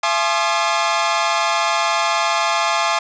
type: tone cluster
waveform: sawtooth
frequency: 676 / 849 / 1066 / 1210 Hz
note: E5 / G#5 / C6 / D#6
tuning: +43 / +38 / +32 / -49 cents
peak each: -18 dBFS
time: 0.03-2.99 s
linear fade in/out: 5 ms
effects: resampled to 16000 Hz + 8-bit